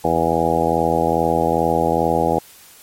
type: harmonic tone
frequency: 82.41 Hz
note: E2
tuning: in tune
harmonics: 1 / 2 / 3 / 4 / 5 / 6 / 7 / 8 / 9 / 10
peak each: -30 / -25 / -26 / -24 / -25 / -21 / -26 / -25 / -23 / -21 dBFS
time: 0.04-2.39 s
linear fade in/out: 5 ms
effects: white hiss -45 dBFS RMS until 2.82 s + MP3 64 kbps